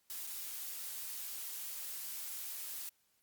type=noise with dropouts; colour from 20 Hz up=blue; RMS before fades=-43 dBFS; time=0.1-2.89 s; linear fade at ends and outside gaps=0 ms; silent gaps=0.268-0.273 s; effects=white hiss -75 dBFS RMS until 3.22 s + Opus 48 kbps